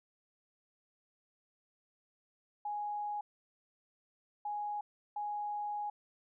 sine tone bursts at uneven times, 830.6 Hz, G#5, in tune, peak -35 dBFS, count 3, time 2.65-3.21 / 4.45-4.81 / 5.16-5.9 s, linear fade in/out 5 ms, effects none

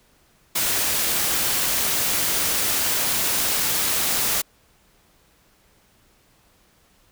white noise, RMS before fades -22 dBFS, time 0.55-4.42 s, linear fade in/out 10 ms, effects pink hiss -59 dBFS RMS until 7.11 s

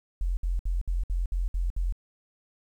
sine tone bursts, 43.65 Hz, F1, in tune, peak -24 dBFS, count 8, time 0.21-1.924 s, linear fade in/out 0 ms, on 160 ms, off 62 ms, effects 10-bit

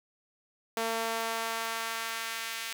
sawtooth tone with high-pass filter sweep, 226.7 Hz, A#3, 48 cents flat, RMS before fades -34 dBFS, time 0.77-2.73 s, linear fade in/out 0 ms, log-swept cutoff 520 to 2200 Hz, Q 0.98, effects none

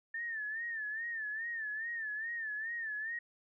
sine tone with vibrato, 1786 Hz, A6, 25 cents sharp, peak -36 dBFS, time 0.14-3.19 s, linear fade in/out 5 ms, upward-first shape sine, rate 2.4 Hz, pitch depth 95 cents each way, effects none

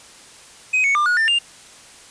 triangle tone with pitch steps, 2519 / 2220 / 1195 / 1451 / 1791 / 2801 Hz, D#7 / C#7 / D6 / F#6 / A6 / F7, +21 / +2 / +30 / -34 / +30 / +4 cents, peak -13 dBFS, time 0.73-1.39 s, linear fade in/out 10 ms, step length 110 ms, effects white hiss -44 dBFS RMS until 2.1 s + resampled to 22050 Hz

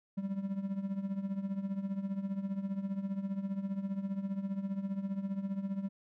triangle tone with tremolo, 195.4 Hz, G3, 5 cents flat, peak -28 dBFS, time 0.17-5.89 s, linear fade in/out 10 ms, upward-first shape triangle, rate 15 Hz, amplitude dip 80%, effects none

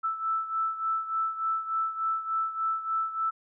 sine beating tone pair, 1318.5 / 1321.9 Hz, E6 / E6, 0 / +4 cents, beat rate 3.4 Hz, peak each -28 / -33 dBFS, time 0.03-3.31 s, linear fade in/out 20 ms, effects none

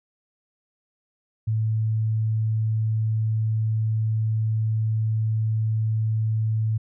sine tone, 110 Hz, A2, in tune, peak -20 dBFS, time 1.47-6.78 s, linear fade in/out 10 ms, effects none

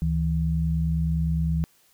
sine tone pair together, 71.98 / 161.6 Hz, D2 / E3, -34 / -34 cents, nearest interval octave + major second, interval 1400 cents, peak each -25 / -23 dBFS, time 0.02-1.64 s, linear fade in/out 0 ms, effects white hiss -61 dBFS RMS until 1.93 s

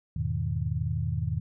sine chord, E major seventh, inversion none, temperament equal, 82.41 / 103.83 / 123.47 / 155.56 Hz, E2 / G#2 / B2 / D#3, 0 / 0 / 0 / 0 cents, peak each -32 dBFS, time 0.16-1.4 s, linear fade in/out 5 ms, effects none

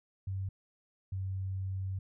sine tone pair in turn, 96 / 95.28 Hz, G2 / G2, -36 / -49 cents, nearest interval unison, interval 13 cents, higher first, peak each -33 / -33 dBFS, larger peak neither, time 0.27-0.49 / 1.12-1.99 s, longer second, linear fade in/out 5 ms, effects none

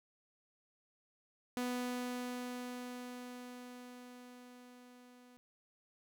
sawtooth tone with level ramp, 247.5 Hz, B3, 4 cents sharp, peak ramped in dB -31 to -55 dBFS, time 1.57-5.37 s, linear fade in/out 0 ms, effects none

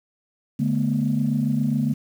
sine tone cluster, 145.4 / 215.6 / 242.9 Hz, D3 / A3 / B3, -17 / -35 / -29 cents, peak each -23 dBFS, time 0.59-1.94 s, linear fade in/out 10 ms, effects tanh soft clip ceiling -11 dBFS + 8-bit

